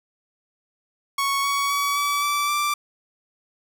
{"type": "tone with pitch steps", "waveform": "sawtooth", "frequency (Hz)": [1108.7, 1121.6, 1134.6, 1147.8, 1161.1, 1174.6], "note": ["C#6", "C#6", "C#6", "D6", "D6", "D6"], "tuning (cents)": [0, 20, 40, -40, -20, 0], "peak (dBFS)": -17, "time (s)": [1.18, 2.74], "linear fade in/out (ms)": 5, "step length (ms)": 260, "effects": []}